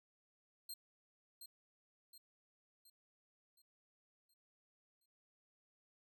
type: tone with echo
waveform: 15% pulse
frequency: 4186 Hz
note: C8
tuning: in tune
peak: -39 dBFS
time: 0.69-0.74 s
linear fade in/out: 5 ms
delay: 720 ms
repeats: 6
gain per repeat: -6 dB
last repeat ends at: 5.06 s
effects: none